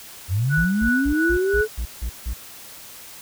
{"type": "linear sweep", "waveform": "sine", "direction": "up", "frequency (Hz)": [82.41, 440], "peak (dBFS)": -18, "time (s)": [0.28, 1.68], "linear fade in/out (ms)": 50}
{"type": "tone with tremolo", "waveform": "sine", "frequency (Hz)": 1476, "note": "F#6", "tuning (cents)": -5, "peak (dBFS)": -19, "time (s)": [0.49, 1.66], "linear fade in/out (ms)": 50, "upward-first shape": "sine", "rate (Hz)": 2.9, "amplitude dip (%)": 85}
{"type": "tone bursts", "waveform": "triangle", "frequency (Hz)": 58.1, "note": "A#1", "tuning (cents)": -5, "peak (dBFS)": -21, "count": 8, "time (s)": [0.57, 2.338], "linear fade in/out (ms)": 10, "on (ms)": 81, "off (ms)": 160}
{"effects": ["white hiss -41 dBFS RMS until 3.21 s"]}